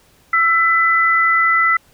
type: tone pair together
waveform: sine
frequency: 1334.8 / 2000 Hz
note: E6 / B6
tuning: +21 / +21 cents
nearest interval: perfect fifth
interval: 700 cents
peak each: -14 dBFS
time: 0.33-1.77 s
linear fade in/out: 5 ms
effects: pink hiss -53 dBFS RMS until 1.93 s